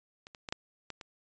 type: clicks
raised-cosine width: 0.2 ms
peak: -30 / -30 / -22 / -15 / -23 / -27 dBFS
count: 6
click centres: 0.269 / 0.348 / 0.488 / 0.525 / 0.903 / 1.012 s
effects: resampled to 16000 Hz